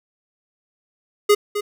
square tone with echo, 413.8 Hz, G#4, 6 cents flat, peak -11 dBFS, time 1.29-1.35 s, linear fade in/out 10 ms, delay 260 ms, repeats 1, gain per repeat -10 dB, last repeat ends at 1.61 s, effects none

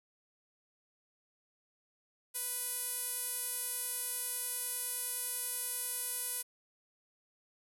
sawtooth tone with band-pass filter, 494.5 Hz, B4, 2 cents sharp, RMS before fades -38 dBFS, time 2.34-6.43 s, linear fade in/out 20 ms, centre 11000 Hz, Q 4.1, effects none

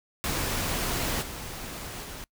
pink noise with level steps, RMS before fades -29 / -38 / -40 dBFS, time 0.24-2.24 s, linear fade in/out 0 ms, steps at 1.21 / 2.03 s, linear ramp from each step 20 ms, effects noise-tail reverb RT60 0.1 s tail -25 dB re dry

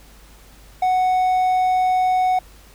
triangle tone, 740 Hz, F#5, in tune, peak -13 dBFS, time 0.82-2.39 s, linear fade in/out 5 ms, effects added 50 Hz sine -46 dBFS peak until 2.74 s + pink hiss -49 dBFS RMS until 2.74 s

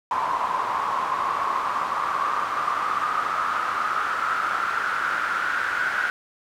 pink noise with band-pass filter sweep, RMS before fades -25 dBFS, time 0.11-6.1 s, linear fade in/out 0 ms, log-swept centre 1000 to 1500 Hz, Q 8, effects none

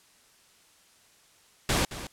pink noise with echo, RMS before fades -25 dBFS, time 1.69-1.85 s, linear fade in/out 2 ms, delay 220 ms, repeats 1, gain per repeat -13 dB, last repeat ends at 2.07 s, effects white hiss -60 dBFS RMS until 2.12 s + low-pass 10000 Hz 12 dB/octave

